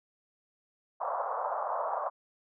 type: band-pass noise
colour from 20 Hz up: pink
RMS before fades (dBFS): -33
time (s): 1-2.1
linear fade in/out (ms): 20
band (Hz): 570 to 1200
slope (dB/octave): 48
effects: none